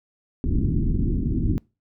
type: low-pass noise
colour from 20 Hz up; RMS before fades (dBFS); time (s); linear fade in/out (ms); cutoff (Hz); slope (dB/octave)
pink; -22; 0.44-1.58; 0; 330; 48
effects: noise-tail reverb RT60 0.3 s tail -26 dB re dry